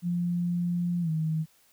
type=tone with pitch glide; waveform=sine; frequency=174.61 to 158.28 Hz; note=F3 to D#3; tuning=0 to +30 cents; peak=-25 dBFS; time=0.02-1.46 s; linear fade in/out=50 ms; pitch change=-170 cents; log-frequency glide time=1.01-1.1 s; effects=white hiss -63 dBFS RMS until 1.72 s